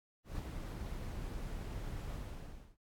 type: noise with ADSR envelope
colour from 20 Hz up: brown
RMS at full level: -38 dBFS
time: 0.24-2.77 s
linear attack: 150 ms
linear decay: 9 ms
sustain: -4 dB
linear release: 620 ms
effects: AAC 64 kbps